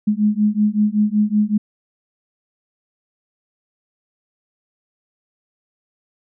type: beating tone pair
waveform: sine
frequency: 207.7 / 213 Hz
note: G#3 / G#3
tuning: 0 / +44 cents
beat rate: 5.3 Hz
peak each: -17 dBFS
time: 0.07-1.58 s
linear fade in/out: 10 ms
effects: none